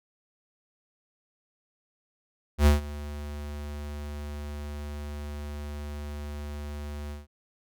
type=tone with ADSR envelope; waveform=square; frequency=73.42 Hz; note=D2; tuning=in tune; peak=-15 dBFS; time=2.58-7.27 s; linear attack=84 ms; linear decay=140 ms; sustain=-20 dB; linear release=160 ms; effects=none